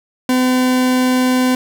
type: tone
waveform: 40% pulse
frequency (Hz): 254.2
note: C4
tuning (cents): -50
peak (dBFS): -11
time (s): 0.29-1.55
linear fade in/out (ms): 2
effects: none